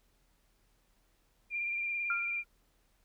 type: tone with vibrato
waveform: sine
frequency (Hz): 2388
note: D7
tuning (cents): +28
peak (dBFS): -32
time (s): 1.5-2.44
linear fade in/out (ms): 50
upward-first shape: sine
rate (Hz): 18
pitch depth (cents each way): 24
type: tone with exponential decay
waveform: sine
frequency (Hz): 1391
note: F6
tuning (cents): -7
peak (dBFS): -28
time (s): 2.1-2.45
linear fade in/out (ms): 2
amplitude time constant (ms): 75
effects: added 40 Hz sine -70 dBFS peak until 3.04 s + pink hiss -73 dBFS RMS until 3.04 s